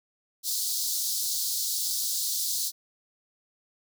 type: high-pass noise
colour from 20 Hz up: pink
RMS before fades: -29 dBFS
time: 0.43-2.72 s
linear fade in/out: 50 ms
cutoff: 4000 Hz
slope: 48 dB/octave
effects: none